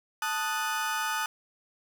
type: chord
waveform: 35% pulse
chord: D# diminished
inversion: second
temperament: equal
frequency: 880 / 1244.5 / 1480 Hz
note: A5 / D#6 / F#6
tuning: 0 / 0 / 0 cents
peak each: -31 dBFS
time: 0.22-1.26 s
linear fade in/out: 2 ms
effects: 9-bit